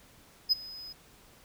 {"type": "tone with ADSR envelope", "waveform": "triangle", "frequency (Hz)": 5040, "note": "D#8", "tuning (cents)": 21, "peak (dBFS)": -17, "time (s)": [0.49, 0.93], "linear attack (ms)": 30, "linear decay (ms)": 17, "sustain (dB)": -23, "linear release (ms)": 11, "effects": ["tanh soft clip ceiling -15 dBFS", "pink hiss -58 dBFS RMS until 1.44 s"]}